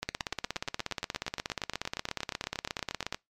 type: two click trains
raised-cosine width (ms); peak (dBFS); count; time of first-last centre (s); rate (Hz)
0.2; -14 / -16; 53 / 27; 0.03-3.125 / 0.09-3.145; 16.8 / 8.51
effects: noise-tail reverb RT60 0.2 s tail -24 dB re dry + MP3 96 kbps